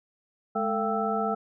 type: tone cluster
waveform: sine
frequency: 211.1 / 445.9 / 683 / 779 / 1320 Hz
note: G#3 / A4 / F5 / G5 / E6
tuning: +29 / +23 / -39 / -11 / +2 cents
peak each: -31 dBFS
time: 0.55-1.35 s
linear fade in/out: 10 ms
effects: none